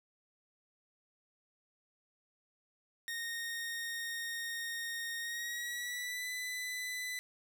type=tone with pitch glide; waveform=sawtooth; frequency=1854 to 1998.6 Hz; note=A#6 to B6; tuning=-10 to +20 cents; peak=-34 dBFS; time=3.08-7.19 s; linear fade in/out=0 ms; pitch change=+130 cents; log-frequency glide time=5.19-6.28 s; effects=none